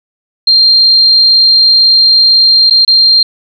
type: tone with dropouts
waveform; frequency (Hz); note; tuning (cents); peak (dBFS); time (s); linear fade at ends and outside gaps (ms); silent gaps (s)
sine; 4186; C8; 0; -3; 0.47-3.23; 5; 2.699-2.707 / 2.85-2.877
effects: none